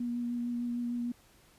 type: tone with vibrato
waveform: sine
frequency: 240 Hz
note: B3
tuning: 49 cents flat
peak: -31 dBFS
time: 0-1.12 s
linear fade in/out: 5 ms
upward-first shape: sine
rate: 6.6 Hz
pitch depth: 13 cents each way
effects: pink hiss -62 dBFS RMS until 1.58 s + resampled to 32000 Hz